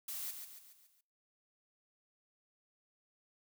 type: noise with echo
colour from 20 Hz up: blue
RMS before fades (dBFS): -42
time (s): 0.08-0.31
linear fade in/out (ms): 5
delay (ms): 140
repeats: 5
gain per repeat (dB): -6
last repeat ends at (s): 1.01
effects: noise-tail reverb RT60 0.5 s tail -25 dB re dry